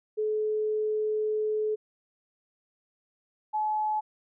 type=tone pair in turn; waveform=sine; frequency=429 / 855.7 Hz; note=A4 / A5; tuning=-44 / -48 cents; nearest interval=octave; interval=1196 cents; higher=second; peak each=-25 dBFS; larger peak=neither; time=0.17-1.76 / 3.53-4.01 s; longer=first; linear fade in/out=20 ms; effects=none